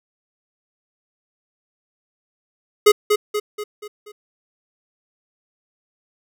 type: tone with echo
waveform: square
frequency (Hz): 419.2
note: G#4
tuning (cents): +16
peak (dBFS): -8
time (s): 2.86-2.92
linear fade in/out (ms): 10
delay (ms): 240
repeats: 5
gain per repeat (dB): -6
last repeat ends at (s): 4.12
effects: none